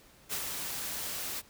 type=noise with ADSR envelope; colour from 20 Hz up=white; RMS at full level=-33 dBFS; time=0.29-1.42 s; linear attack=41 ms; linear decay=74 ms; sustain=-4 dB; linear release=32 ms; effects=pink hiss -59 dBFS RMS until 1.49 s